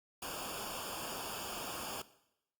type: noise with comb filter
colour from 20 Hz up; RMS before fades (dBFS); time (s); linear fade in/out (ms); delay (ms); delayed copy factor
pink; -42; 0.22-2.02; 5; 0.5; -0.85
effects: noise-tail reverb RT60 0.8 s tail -17 dB re dry + Opus 48 kbps